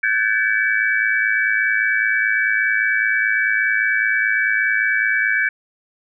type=tone cluster; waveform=sine; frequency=1521 / 1626 / 1735 / 2282 Hz; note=F#6 / G#6 / A6 / C#7; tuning=+47 / -37 / -25 / +50 cents; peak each=-21 dBFS; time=0.03-5.49 s; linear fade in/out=5 ms; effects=none